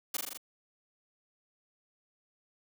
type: noise with echo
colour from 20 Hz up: white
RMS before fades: -33 dBFS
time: 0.14-0.17 s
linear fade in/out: 5 ms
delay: 41 ms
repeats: 5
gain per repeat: -2 dB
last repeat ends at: 0.375 s
effects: high-pass 200 Hz 12 dB/octave